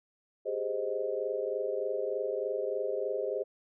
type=chord; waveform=sine; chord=Ab major seventh; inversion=third; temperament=equal; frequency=392 / 415.3 / 523.3 / 622.3 Hz; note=G4 / Ab4 / C5 / Eb5; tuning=0 / 0 / 0 / 0 cents; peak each=-37 / -35 / -34 / -37 dBFS; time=0.45-3.44 s; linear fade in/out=20 ms; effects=none